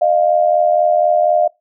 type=tone pair together; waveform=sine; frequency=614.4 / 698.5 Hz; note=D#5 / F5; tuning=-22 / 0 cents; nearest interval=major second; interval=222 cents; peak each=-13 dBFS; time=0.01-1.48 s; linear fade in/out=10 ms; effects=noise-tail reverb RT60 0.2 s tail -23 dB re dry

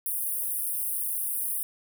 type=high-pass noise; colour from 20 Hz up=pink; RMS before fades=-30 dBFS; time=0.06-1.63 s; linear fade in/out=0 ms; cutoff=9200 Hz; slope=96 dB/octave; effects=none

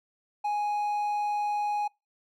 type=tone; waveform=triangle; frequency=830.6 Hz; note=G#5; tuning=in tune; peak=-24 dBFS; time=0.44-1.88 s; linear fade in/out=10 ms; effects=noise-tail reverb RT60 0.2 s tail -23 dB re dry

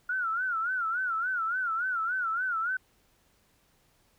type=tone with vibrato; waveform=sine; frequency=1415 Hz; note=F6; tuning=22 cents sharp; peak=-27 dBFS; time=0.09-2.77 s; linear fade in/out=5 ms; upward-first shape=sine; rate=3.5 Hz; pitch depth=140 cents each way; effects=pink hiss -67 dBFS RMS until 4.18 s

